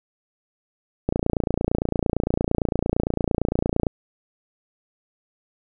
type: click train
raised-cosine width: 2 ms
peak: -7 dBFS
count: 81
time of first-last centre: 1.09-3.868 s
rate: 28.8 Hz
effects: none